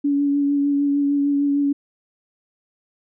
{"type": "tone with vibrato", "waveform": "sine", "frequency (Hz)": 284.1, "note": "C#4", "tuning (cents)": 43, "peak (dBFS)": -16, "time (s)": [0.04, 1.73], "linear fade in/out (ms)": 10, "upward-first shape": "triangle", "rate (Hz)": 6.6, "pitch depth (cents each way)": 20, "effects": []}